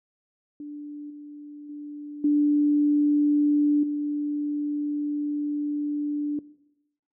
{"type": "tone with level steps", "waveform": "sine", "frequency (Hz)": 293.7, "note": "D4", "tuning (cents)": 0, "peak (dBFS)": [-34, -38, -34, -17, -24], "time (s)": [0.6, 6.39], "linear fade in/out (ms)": 2, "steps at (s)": [1.1, 1.69, 2.24, 3.83], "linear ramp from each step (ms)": 5, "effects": ["noise-tail reverb RT60 0.9 s tail -19 dB re dry"]}